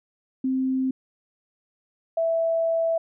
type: tone pair in turn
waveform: sine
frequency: 261.6 / 659.2 Hz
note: C4 / E5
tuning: 0 / 0 cents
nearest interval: octave + major third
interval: 1600 cents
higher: second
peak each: -21 / -20 dBFS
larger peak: second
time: 0.44-0.91 / 2.17-2.98 s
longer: second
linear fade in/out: 5 ms
effects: none